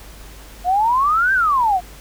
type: exponential two-way sweep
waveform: sine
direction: up then down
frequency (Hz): 694 to 1600 to 694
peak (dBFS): -13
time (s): 0.64-1.81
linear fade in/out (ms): 50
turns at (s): 1.33
effects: added 50 Hz sine -39 dBFS peak until 2 s + pink hiss -42 dBFS RMS until 2 s